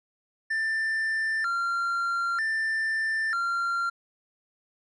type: tone with vibrato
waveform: triangle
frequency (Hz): 1568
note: G6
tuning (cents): 0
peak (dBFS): -23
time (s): 0.5-3.9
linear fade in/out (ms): 10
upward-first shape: square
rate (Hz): 0.53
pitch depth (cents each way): 220
effects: resampled to 22050 Hz